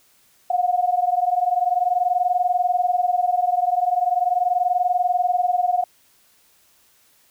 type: tone pair together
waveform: sine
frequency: 709.6 / 730 Hz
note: F5 / F#5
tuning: +27 / -24 cents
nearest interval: unison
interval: 49 cents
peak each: -20 dBFS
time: 0.5-5.84 s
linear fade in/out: 5 ms
effects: white hiss -58 dBFS RMS until 7.3 s